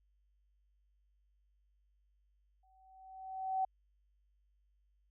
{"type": "tone with exponential growth", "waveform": "sine", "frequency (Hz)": 760, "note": "F#5", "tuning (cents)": 46, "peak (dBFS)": -29, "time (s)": [2.63, 3.65], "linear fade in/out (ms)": 5, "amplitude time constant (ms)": 220, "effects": ["added 50 Hz sine -70 dBFS peak until 5.1 s"]}